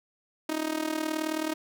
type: tone with amplitude modulation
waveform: sawtooth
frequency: 312.9 Hz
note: D#4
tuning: 10 cents sharp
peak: -21 dBFS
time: 0.49-1.54 s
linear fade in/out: 5 ms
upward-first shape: sine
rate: 38.9 Hz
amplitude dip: 80%
effects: none